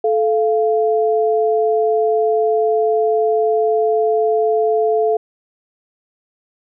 sine tone pair together, 435.9 / 692 Hz, A4 / F5, -16 / -16 cents, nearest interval minor sixth, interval 800 cents, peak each -14 / -18 dBFS, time 0.04-5.17 s, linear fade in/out 5 ms, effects none

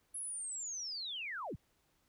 sine linear sweep, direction down, 10910 to 34.92 Hz, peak -39 dBFS, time 0.14-1.56 s, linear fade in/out 10 ms, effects pink hiss -75 dBFS RMS until 2.08 s

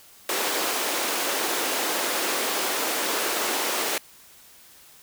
pink high-pass noise, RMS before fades -26 dBFS, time 0.29-3.98 s, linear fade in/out 2 ms, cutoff 320 Hz, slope 24 dB/octave, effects white hiss -51 dBFS RMS until 5.02 s

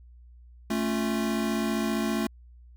square chord, A augmented, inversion none, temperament equal with one note detuned, 220 / 275.1 / 349.2 Hz, A3 / C#4 / E#4, 0 / -13 / 0 cents, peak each -28 / -33 / -33 dBFS, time 0.7-2.27 s, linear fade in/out 5 ms, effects added 60 Hz sine -48 dBFS peak until 2.76 s

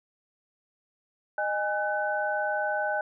sine tone cluster, 614 / 821 / 1508 Hz, D#5 / G#5 / F#6, -23 / -20 / +32 cents, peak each -30 dBFS, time 1.38-3.01 s, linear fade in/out 2 ms, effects none

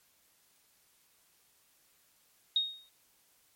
sine tone with exponential decay, 3729 Hz, A#7, in tune, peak -23 dBFS, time 2.56-2.89 s, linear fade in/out 2 ms, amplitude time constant 70 ms, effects white hiss -68 dBFS RMS until 3.55 s + MP3 64 kbps

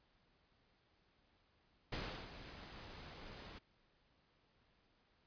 pink noise with ADSR envelope, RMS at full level -42 dBFS, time 1.92-3.59 s, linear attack 6 ms, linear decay 340 ms, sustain -11 dB, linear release 10 ms, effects pink hiss -75 dBFS RMS until 5.26 s + resampled to 11025 Hz

